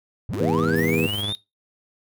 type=linear sweep; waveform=triangle; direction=up; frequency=73.2 to 3729 Hz; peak=-24 dBFS; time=0.29-1.35 s; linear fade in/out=0 ms
type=tone with tremolo; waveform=sawtooth; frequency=102.3 Hz; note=G#2; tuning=26 cents flat; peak=-23 dBFS; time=0.33-1.33 s; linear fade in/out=5 ms; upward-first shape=sine; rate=20 Hz; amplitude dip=50%
type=harmonic tone; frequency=80.8 Hz; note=E2; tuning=34 cents flat; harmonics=2 / 3 / 4 / 5 / 6; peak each=-25 / -25 / -27 / -26 / -27 dBFS; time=0.4-1.07 s; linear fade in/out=5 ms
type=high-pass noise; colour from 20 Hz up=pink; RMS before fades=-39 dBFS; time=0.76-1.22 s; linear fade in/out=0 ms; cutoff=11000 Hz; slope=24 dB/octave
effects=noise-tail reverb RT60 0.2 s tail -18 dB re dry